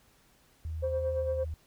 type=tone with pitch glide; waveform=sine; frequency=79.8 to 78.38 Hz; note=D#2 to D#2; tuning=+44 to +13 cents; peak=-33 dBFS; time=0.65-1.54 s; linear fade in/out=0 ms; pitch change=-31 cents; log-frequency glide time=1.12-1.25 s
type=tone with tremolo; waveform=sine; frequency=523.3 Hz; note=C5; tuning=in tune; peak=-26 dBFS; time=0.82-1.45 s; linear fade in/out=20 ms; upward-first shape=sine; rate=8.8 Hz; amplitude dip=45%
effects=tanh soft clip ceiling -22 dBFS + pink hiss -64 dBFS RMS until 1.66 s